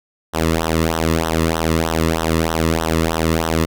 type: tone with flanger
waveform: sawtooth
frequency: 81.2 Hz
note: E2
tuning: 26 cents flat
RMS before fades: -18 dBFS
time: 0.33-3.66 s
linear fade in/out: 20 ms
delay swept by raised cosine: 0.42 to 1.33 ms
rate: 3.2 Hz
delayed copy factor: -0.9
effects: none